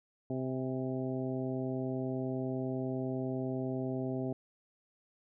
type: harmonic tone with a mistuned harmonic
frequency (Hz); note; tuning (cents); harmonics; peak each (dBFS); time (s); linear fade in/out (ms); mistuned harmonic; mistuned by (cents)
130; C3; -11; 1 / 2 / 3 / 4 / 5 / 6; -38 / -36 / -39 / -46 / -42 / -51; 0.3-4.33; 2; 6; +44
effects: none